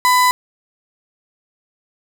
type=tone; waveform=35% pulse; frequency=1000 Hz; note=B5; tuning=21 cents sharp; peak=-9 dBFS; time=0.05-0.31 s; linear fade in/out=0 ms; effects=none